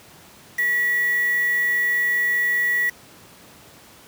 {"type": "tone with quantisation", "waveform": "sine", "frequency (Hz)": 1935, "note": "B6", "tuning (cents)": -36, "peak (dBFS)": -18, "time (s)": [0.58, 2.9], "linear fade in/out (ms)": 10, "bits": 5, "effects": ["pink hiss -47 dBFS RMS until 4.07 s", "high-pass 100 Hz 12 dB/octave"]}